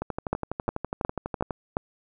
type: two click trains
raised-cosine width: 1 ms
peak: -15 / -10 dBFS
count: 19 / 5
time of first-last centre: 0.02-1.508 / 0.33-1.769 s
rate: 12.1 / 2.78 Hz
effects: none